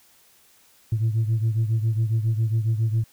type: beating tone pair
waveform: sine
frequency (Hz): 110.3 / 117.6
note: A2 / A#2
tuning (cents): +5 / +16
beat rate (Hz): 7.3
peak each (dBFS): -19 / -24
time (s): 0.92-3.04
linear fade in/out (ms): 5
effects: tanh soft clip ceiling -16 dBFS + white hiss -57 dBFS RMS until 3.12 s